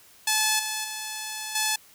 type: tone with level steps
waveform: 5% pulse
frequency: 864 Hz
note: A5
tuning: 32 cents flat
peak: -9 / -16 / -20 / -11 dBFS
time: 0.27-1.76 s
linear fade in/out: 5 ms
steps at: 0.59 / 0.84 / 1.55 s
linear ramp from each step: 5 ms
effects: white hiss -54 dBFS RMS until 1.94 s